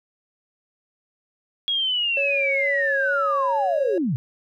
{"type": "linear sweep", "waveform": "sine", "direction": "down", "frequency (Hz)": [3322, 108], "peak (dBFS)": -20, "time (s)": [1.68, 4.16], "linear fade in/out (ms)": 0}
{"type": "tone with vibrato", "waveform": "triangle", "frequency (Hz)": 554.4, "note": "C#5", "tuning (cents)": 0, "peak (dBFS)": -22, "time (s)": [2.17, 3.98], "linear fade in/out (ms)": 2, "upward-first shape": "sine", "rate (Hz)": 2.2, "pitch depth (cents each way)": 23}
{"effects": []}